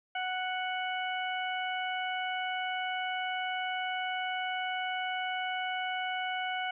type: harmonic tone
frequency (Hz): 740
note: F#5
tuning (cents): 0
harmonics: 1 / 2 / 3 / 4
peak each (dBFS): -34 / -37 / -39 / -40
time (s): 0.15-6.71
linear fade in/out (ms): 5
effects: none